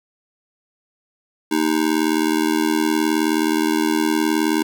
square tone with amplitude modulation, 311.1 Hz, D#4, in tune, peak -13 dBFS, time 1.51-4.63 s, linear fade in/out 10 ms, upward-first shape sine, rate 79.2 Hz, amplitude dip 95%, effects 8-bit

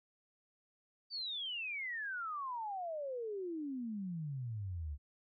sine exponential sweep, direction down, 4661 to 68.6 Hz, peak -38 dBFS, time 1.1-4.98 s, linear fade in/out 50 ms, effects AAC 48 kbps

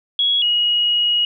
sine tone pair in turn, 3337 / 2895 Hz, G#7 / F#7, +8 / -38 cents, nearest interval major second, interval 246 cents, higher first, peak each -14 dBFS, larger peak neither, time 0.19-0.42 / 0.42-1.25 s, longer second, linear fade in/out 2 ms, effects none

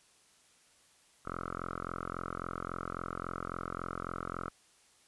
5% pulse tone with low-pass filter, 43.65 Hz, F1, in tune, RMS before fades -40 dBFS, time 1.25-4.5 s, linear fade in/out 10 ms, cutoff 1300 Hz, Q 6.9, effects white hiss -65 dBFS RMS until 5.07 s + resampled to 24000 Hz

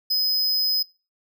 square tone, 5040 Hz, D#8, 21 cents sharp, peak -20 dBFS, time 0.1-0.83 s, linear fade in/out 10 ms, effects noise-tail reverb RT60 0.3 s tail -21 dB re dry

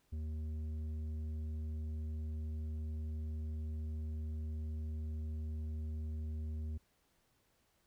sine tone with tanh clipping, 77.78 Hz, D#2, in tune, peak -39 dBFS, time 0.12-6.78 s, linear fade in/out 10 ms, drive 8 dB, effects pink hiss -75 dBFS RMS until 7.86 s

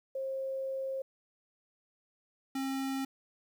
sine / square tone pair in turn, 534 / 268.8 Hz, C5 / C4, +35 / +47 cents, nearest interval octave, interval 1188 cents, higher first, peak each -33 / -33 dBFS, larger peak neither, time 0.15-1.02 / 2.55-3.05 s, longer first, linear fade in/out 5 ms, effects 11-bit

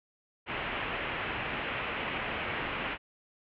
white low-pass noise, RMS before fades -35 dBFS, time 0.46-2.98 s, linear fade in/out 50 ms, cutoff 2900 Hz, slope 48 dB/octave, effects none

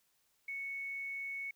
sine tone with quantisation, 2214 Hz, C#7, 3 cents flat, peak -38 dBFS, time 0.48-1.51 s, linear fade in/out 5 ms, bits 11, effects white hiss -75 dBFS RMS until 1.55 s

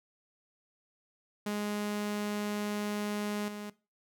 sawtooth tone with level steps, 207.7 Hz, G#3, in tune, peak -28 / -35 dBFS, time 1.46-3.7 s, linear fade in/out 5 ms, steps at 3.48 s, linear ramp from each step 2 ms, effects noise-tail reverb RT60 0.3 s tail -19 dB re dry

